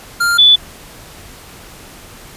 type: tone pair in turn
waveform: square / sine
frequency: 1396.9 / 3470 Hz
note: F6 / A7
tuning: 0 / -25 cents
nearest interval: octave + major third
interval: 1575 cents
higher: second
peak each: -12 / -4 dBFS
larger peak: second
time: 0.2-0.38 / 0.38-0.56 s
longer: neither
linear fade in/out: 10 ms
effects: pink hiss -37 dBFS RMS until 2.36 s + resampled to 32000 Hz